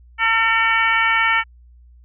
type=harmonic tone with a mistuned harmonic; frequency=452.2 Hz; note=A4; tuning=47 cents sharp; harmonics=2 / 3 / 4 / 5 / 6 / 7; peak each=-23 / -20 / -19 / -19 / -29 / -28 dBFS; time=0.18-1.44 s; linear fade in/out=50 ms; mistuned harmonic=7; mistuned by=-90 cents; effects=added 60 Hz sine -44 dBFS peak until 2.04 s

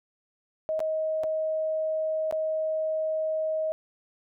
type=tone with dropouts; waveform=sine; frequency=630 Hz; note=D#5; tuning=21 cents sharp; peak=-25 dBFS; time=0.69-3.72 s; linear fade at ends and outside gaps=0 ms; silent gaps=0.793-0.803 / 1.235-1.24 / 2.311-2.325 s; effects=none

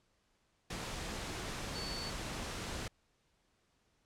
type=tone in noise; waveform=sine; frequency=4476 Hz; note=C#8; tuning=16 cents sharp; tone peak=-42 dBFS; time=1.75-2.1 s; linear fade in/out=5 ms; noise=pink; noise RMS=-41 dBFS; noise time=0.7-2.88 s; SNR=-4 dB; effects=pink hiss -75 dBFS RMS until 4.05 s + low-pass 8000 Hz 12 dB/octave

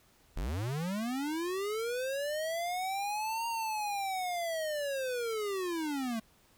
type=linear two-way sweep; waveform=square; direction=up then down; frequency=32.76 to 932.3 to 217 Hz; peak=-33 dBFS; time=0.36-6.2 s; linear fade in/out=10 ms; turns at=3.47 s; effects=pink hiss -65 dBFS RMS until 6.57 s

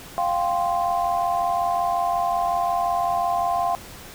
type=chord; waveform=sine; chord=F suspended second; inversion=none; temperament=equal; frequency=698.5 / 784 / 1046.5 Hz; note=F5 / G5 / C6; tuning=0 / 0 / 0 cents; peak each=-22 / -26 / -26 dBFS; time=0.18-3.75 s; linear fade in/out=0 ms; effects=pink hiss -41 dBFS RMS until 4.14 s

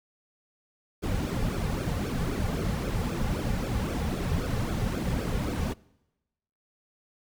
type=noise with flanger; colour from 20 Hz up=brown; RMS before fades=-29 dBFS; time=1.02-5.74 s; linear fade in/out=20 ms; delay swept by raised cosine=1 to 3.2 ms; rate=3.8 Hz; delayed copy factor=-0.75; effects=noise-tail reverb RT60 1.0 s tail -24 dB re dry

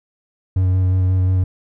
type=tone with vibrato; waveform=triangle; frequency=92.7 Hz; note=F#2; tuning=4 cents sharp; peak=-11 dBFS; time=0.56-1.44 s; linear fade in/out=5 ms; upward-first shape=square; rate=5.6 Hz; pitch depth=12 cents each way; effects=none

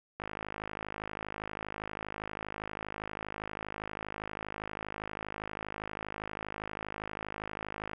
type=click train; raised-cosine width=0.5 ms; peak=-22 dBFS; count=407; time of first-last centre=0.2-7.933 s; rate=52.5 Hz; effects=none

